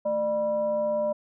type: tone with frequency modulation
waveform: sine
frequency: 599 Hz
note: D5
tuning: 34 cents sharp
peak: -23 dBFS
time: 0.05-1.13 s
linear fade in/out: 10 ms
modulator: 378 Hz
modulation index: 0.46
effects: none